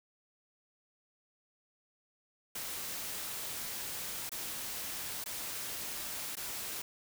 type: noise with dropouts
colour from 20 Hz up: white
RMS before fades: -40 dBFS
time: 2.55-6.82 s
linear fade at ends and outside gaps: 5 ms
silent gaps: 4.294-4.317 / 5.241-5.259 / 6.355-6.368 s
effects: none